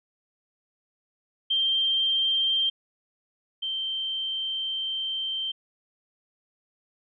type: tone pair in turn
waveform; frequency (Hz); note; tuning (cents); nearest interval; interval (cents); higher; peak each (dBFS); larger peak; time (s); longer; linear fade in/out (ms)
sine; 3158 / 3129; G7 / G7; +12 / -4; unison; 16; first; -21 / -27; first; 1.5-2.7 / 3.62-5.52; second; 10
effects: none